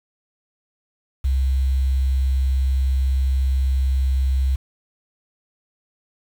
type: tone with quantisation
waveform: sine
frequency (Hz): 66.1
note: C2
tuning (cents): +18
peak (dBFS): -16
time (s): 1.24-4.56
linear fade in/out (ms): 10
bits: 7
effects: none